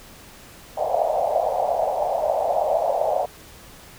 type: band-pass noise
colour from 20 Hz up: pink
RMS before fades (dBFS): -22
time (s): 0.77-3.26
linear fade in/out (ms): 10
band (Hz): 580 to 760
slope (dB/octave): 48
effects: pink hiss -45 dBFS RMS until 3.98 s